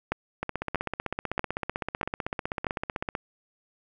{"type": "two click trains", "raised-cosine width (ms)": 0.5, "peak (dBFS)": [-14, -11], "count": [44, 5], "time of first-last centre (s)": [[0.43, 3.152], [0.12, 2.668]], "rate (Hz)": [15.8, 1.57], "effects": []}